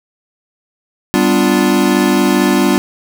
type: chord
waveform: square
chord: G dominant seventh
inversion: none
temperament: equal with one note detuned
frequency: 196 / 249.1 / 293.7 / 349.2 Hz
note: G3 / B3 / D4 / F4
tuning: 0 / +15 / 0 / 0 cents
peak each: -16 dBFS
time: 1.14-2.78 s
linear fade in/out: 0 ms
effects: none